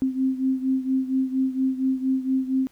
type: beating tone pair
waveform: sine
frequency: 261.6 / 265.9 Hz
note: C4 / C4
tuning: 0 / +28 cents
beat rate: 4.3 Hz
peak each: -22 / -26 dBFS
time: 0.02-2.67 s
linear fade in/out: 0 ms
effects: pink hiss -60 dBFS RMS until 2.71 s